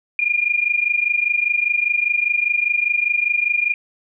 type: tone pair together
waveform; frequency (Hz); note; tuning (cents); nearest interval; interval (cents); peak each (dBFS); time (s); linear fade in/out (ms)
sine; 2405 / 2430; D7 / D#7; +41 / -42; unison; 17; -19; 0.19-3.74; 2
effects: none